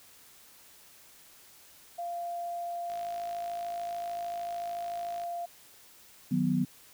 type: tone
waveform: sine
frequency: 693 Hz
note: F5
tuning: 14 cents flat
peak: -33 dBFS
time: 1.98-5.46 s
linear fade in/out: 10 ms
type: click train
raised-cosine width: 0.2 ms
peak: -31 dBFS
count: 126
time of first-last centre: 2.9-5.236 s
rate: 53.5 Hz
type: chord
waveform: sine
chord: B major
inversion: first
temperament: equal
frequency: 155.56 / 185 / 246.9 Hz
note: D#3 / F#3 / B3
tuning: 0 / 0 / 0 cents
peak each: -31 / -29 / -28 dBFS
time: 6.31-6.65 s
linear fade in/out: 10 ms
effects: white hiss -56 dBFS RMS until 6.93 s